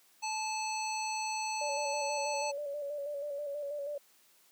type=harmonic tone; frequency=870 Hz; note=A5; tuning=20 cents flat; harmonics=1 / 3 / 5 / 7 / 9; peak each=-35 / -40 / -42 / -43 / -45 dBFS; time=0.22-2.52 s; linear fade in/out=20 ms
type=tone with vibrato; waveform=sine; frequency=576 Hz; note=D5; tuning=34 cents flat; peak=-35 dBFS; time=1.61-3.98 s; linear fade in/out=5 ms; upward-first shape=square; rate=6.2 Hz; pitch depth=39 cents each way
effects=white hiss -65 dBFS RMS until 4.51 s + high-pass 200 Hz 12 dB/octave